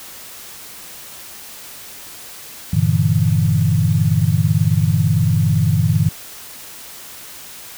sine chord, E half-diminished seventh, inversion first, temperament equal, 98 / 116.54 / 146.83 / 164.81 Hz, G2 / Bb2 / D3 / E3, 0 / 0 / 0 / 0 cents, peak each -18 dBFS, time 2.73-6.09 s, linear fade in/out 5 ms, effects white hiss -36 dBFS RMS until 7.77 s

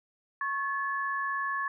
sine tone pair together, 1101.1 / 1718 Hz, C#6 / A6, -12 / -42 cents, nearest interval minor sixth, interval 770 cents, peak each -31 / -32 dBFS, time 0.41-1.68 s, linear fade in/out 2 ms, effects none

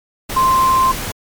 sine tone in noise, 1046.5 Hz, C6, in tune, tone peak -10 dBFS, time 0.36-0.92 s, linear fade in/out 10 ms, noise pink, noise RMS -24 dBFS, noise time 0.29-1.12 s, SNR +11 dB, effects MP3 96 kbps

